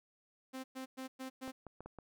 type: tone bursts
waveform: sawtooth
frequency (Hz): 261.6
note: C4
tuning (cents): 0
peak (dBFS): -38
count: 5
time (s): 0.53-1.52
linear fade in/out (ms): 20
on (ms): 110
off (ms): 110
type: clicks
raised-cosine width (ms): 1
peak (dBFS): -34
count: 5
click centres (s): 1.478 / 1.667 / 1.806 / 1.86 / 1.987
effects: none